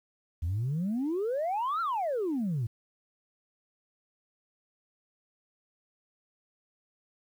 sine exponential two-way sweep, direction up then down, 77.78 to 1396.9 to 106.2 Hz, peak -26 dBFS, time 0.42-2.67 s, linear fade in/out 10 ms, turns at 1.81 s, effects tanh soft clip ceiling -25 dBFS + 10-bit

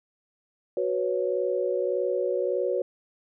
sine chord, F# suspended fourth, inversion none, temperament just, 370 / 493.3 / 555 Hz, F#4 / B4 / C#5, 0 / -2 / +2 cents, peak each -28 dBFS, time 0.77-2.82 s, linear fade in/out 2 ms, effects none

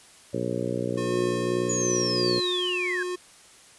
harmonic tone, 60.5 Hz, B1, 35 cents flat, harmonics 2 / 3 / 4 / 5 / 6 / 7 / 8 / 9, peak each -34 / -34 / -34 / -34 / -34 / -34 / -34 / -34 dBFS, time 0.33-2.4 s, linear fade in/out 10 ms
square tone with tremolo, 360.2 Hz, F#4, 46 cents flat, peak -27 dBFS, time 0.97-3.16 s, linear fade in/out 10 ms, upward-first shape sine, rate 0.92 Hz, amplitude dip 30%
sine linear sweep, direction down, 6920 to 1568 Hz, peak -26 dBFS, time 1.69-3.03 s, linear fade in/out 5 ms
effects white hiss -52 dBFS RMS until 3.78 s + resampled to 24000 Hz

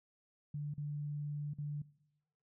sine tone with dropouts, 146.83 Hz, D3, in tune, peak -37 dBFS, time 0.54-1.82 s, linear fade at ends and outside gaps 5 ms, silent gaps 0.739-0.778 / 1.536-1.584 s, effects noise-tail reverb RT60 0.9 s tail -21 dB re dry

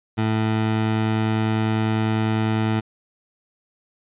20% pulse tone, 110 Hz, A2, in tune, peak -14 dBFS, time 0.17-2.81 s, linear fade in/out 20 ms, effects resampled to 8000 Hz

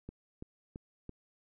click train, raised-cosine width 3 ms, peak -30 dBFS, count 4, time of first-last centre 0.09-1.093 s, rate 2.99 Hz, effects none

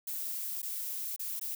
violet noise with dropouts, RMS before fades -37 dBFS, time 0.07-1.55 s, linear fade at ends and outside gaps 5 ms, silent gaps 0.619-0.628 / 1.163-1.194 / 1.396-1.412 s, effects none

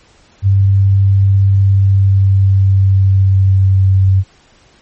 sine tone with pitch glide, 98 to 95.71 Hz, G2 to G2, 0 to -41 cents, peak -6 dBFS, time 0.42-4.24 s, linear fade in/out 50 ms, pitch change -41 cents, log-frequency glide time 1.58-3.95 s, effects pink hiss -48 dBFS RMS until 4.81 s + MP3 32 kbps

